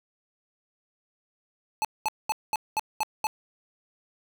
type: tone bursts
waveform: square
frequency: 865 Hz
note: A5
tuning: 30 cents flat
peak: -24 dBFS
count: 7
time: 1.82-3.269 s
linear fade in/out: 0 ms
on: 27 ms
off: 210 ms
effects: none